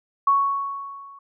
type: tone with level ramp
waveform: sine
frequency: 1111 Hz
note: C#6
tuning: 4 cents sharp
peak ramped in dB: -13 to -42 dBFS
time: 0.27-1.19 s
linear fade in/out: 5 ms
effects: none